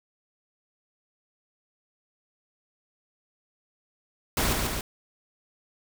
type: noise with echo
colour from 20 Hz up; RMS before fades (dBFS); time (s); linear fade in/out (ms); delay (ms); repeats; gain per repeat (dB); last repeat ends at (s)
pink; -25; 4.37-4.53; 2; 140; 2; -3; 4.81
effects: none